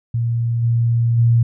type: tone with level steps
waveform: sine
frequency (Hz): 117.1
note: A#2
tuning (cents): +8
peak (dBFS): -16 / -13 / -10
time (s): 0.14-1.43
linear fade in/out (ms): 5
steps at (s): 0.62 / 1.17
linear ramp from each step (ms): 20
effects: none